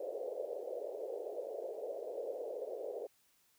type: band-pass noise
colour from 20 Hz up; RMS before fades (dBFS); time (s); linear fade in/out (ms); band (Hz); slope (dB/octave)
pink; -42; 0-3.07; 5; 430 to 600; 48
effects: white hiss -72 dBFS RMS until 3.58 s